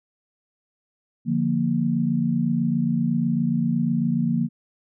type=chord; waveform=sine; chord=Bb major; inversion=first; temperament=equal; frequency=146.83 / 174.61 / 233.1 Hz; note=D3 / F3 / Bb3; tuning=0 / 0 / 0 cents; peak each=-26 / -24 / -22 dBFS; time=1.25-4.49 s; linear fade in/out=50 ms; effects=none